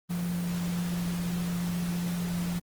sine tone in noise, 174.61 Hz, F3, in tune, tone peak -28 dBFS, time 0.09-2.6 s, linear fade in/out 20 ms, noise pink, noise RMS -40 dBFS, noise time 0.09-2.6 s, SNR +9 dB, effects high-pass 60 Hz 12 dB/octave + Opus 24 kbps

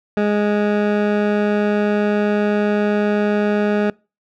20% pulse tone, 207.7 Hz, G#3, in tune, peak -10 dBFS, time 0.17-3.9 s, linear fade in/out 2 ms, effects noise-tail reverb RT60 0.3 s tail -25 dB re dry + low-pass 2000 Hz 12 dB/octave

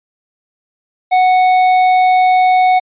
sine tone with tanh clipping, 739 Hz, F#5, 2 cents flat, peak -9 dBFS, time 1.11-2.8 s, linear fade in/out 20 ms, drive 10 dB, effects resampled to 8000 Hz

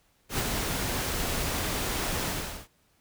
pink noise with ADSR envelope, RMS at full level -27 dBFS, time 0.29-2.68 s, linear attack 94 ms, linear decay 35 ms, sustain -3 dB, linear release 400 ms, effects pink hiss -67 dBFS RMS until 3 s

